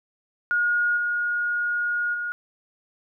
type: tone with level steps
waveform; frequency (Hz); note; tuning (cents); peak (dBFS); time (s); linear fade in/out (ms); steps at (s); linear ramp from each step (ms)
sine; 1436; F6; +48; -19 / -22 / -26; 0.51-2.32; 0; 0.96 / 2.13; 20
effects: none